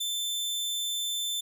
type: tone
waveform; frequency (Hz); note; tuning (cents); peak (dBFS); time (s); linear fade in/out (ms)
sawtooth; 3540; A7; +10; -26; 0-1.41; 10
effects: none